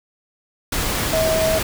sine tone in noise, 641 Hz, E5, 49 cents flat, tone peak -17 dBFS, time 1.13-1.59 s, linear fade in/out 5 ms, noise pink, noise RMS -22 dBFS, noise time 0.72-1.63 s, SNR +2 dB, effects none

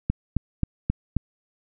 click train, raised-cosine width 5 ms, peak -9 dBFS, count 5, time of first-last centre 0.1-1.167 s, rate 3.75 Hz, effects none

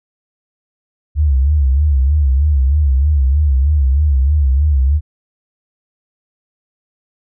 sine tone with vibrato, 70.4 Hz, C#2, 27 cents sharp, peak -9 dBFS, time 1.15-5.01 s, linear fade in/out 50 ms, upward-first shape sine, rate 3.2 Hz, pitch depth 140 cents each way, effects none

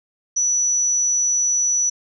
sine tone, 5920 Hz, F#8, in tune, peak -16 dBFS, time 0.36-1.9 s, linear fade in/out 10 ms, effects none

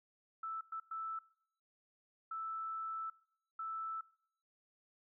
sine tone bursts at uneven times, 1318.5 Hz, E6, in tune, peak -39 dBFS, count 5, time 0.43-0.61 / 0.72-0.8 / 0.91-1.19 / 2.31-3.1 / 3.59-4.01 s, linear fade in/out 5 ms, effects noise-tail reverb RT60 0.7 s tail -24 dB re dry

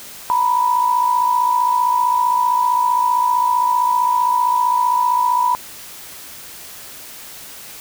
sine tone pair together, 932.4 / 987.8 Hz, A#5 / B5, 0 / 0 cents, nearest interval minor second, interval 100 cents, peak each -20 / -14 dBFS, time 0.3-5.55 s, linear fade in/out 0 ms, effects white hiss -36 dBFS RMS until 7.8 s

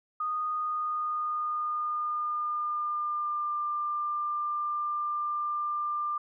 sine tone with pitch glide, 1235 to 1192.9 Hz, D#6 to D6, -13 to +27 cents, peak -28 dBFS, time 0.2-6.18 s, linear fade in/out 5 ms, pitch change -60 cents, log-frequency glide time 0.51-3.6 s, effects none

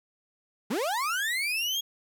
35% pulse linear sweep, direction up, 177 to 3322 Hz, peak -25 dBFS, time 0.7-1.81 s, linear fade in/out 10 ms, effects none

